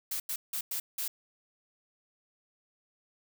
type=noise bursts at uneven times; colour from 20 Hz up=blue; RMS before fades=-34 dBFS; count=5; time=0.11-0.2 / 0.29-0.36 / 0.53-0.61 / 0.71-0.8 / 0.98-1.08 s; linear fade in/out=5 ms; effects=none